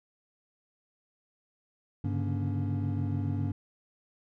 triangle tone cluster, 100.4 / 139.1 / 146.3 / 236.6 / 281.7 Hz, G2 / C#3 / D3 / A#3 / C#4, +42 / +6 / -6 / +26 / +28 cents, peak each -28 / -36 / -36 / -36 / -35 dBFS, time 2.04-3.52 s, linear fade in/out 5 ms, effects none

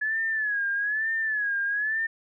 sine tone with vibrato, 1702 Hz, G#6, 42 cents sharp, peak -24 dBFS, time 0.01-2.07 s, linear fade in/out 10 ms, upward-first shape sine, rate 1.1 Hz, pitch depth 100 cents each way, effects none

